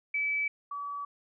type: tone pair in turn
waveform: sine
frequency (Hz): 2300 / 1143.7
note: D7 / D6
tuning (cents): -37 / -46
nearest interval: octave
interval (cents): 1209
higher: first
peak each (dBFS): -27 / -34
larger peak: first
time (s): 0.14-0.48 / 0.71-1.05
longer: neither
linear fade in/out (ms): 5
effects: none

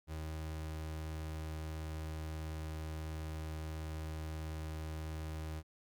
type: tone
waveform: 35% pulse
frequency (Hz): 78.5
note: D#2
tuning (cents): +16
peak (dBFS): -38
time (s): 0.07-5.63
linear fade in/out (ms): 50
effects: Opus 48 kbps

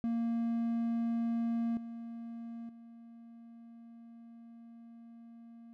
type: tone with level steps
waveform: triangle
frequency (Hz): 231.7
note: A#3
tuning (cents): -10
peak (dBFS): -28 / -39 / -48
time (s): 0.04-5.73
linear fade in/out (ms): 0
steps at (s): 1.77 / 2.69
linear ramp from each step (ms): 2
effects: none

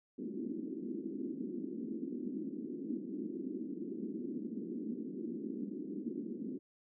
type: band-pass noise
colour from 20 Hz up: pink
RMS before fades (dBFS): -41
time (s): 0.18-6.59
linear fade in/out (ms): 10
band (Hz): 210 to 360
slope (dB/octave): 48
effects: none

